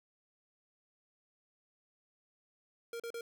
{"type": "tone bursts", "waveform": "square", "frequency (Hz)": 466.2, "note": "A#4", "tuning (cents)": 0, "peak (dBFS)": -40, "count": 3, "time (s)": [2.93, 3.21], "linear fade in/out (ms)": 2, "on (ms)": 68, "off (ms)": 38, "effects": []}